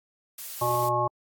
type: noise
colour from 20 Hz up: blue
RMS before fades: -37 dBFS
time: 0.38-0.89 s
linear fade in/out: 5 ms
type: harmonic tone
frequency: 121.1 Hz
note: B2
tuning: 34 cents flat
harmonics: 1 / 3 / 5 / 7 / 9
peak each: -32 / -32 / -29 / -28 / -26 dBFS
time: 0.61-1.08 s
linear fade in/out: 10 ms
effects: AAC 64 kbps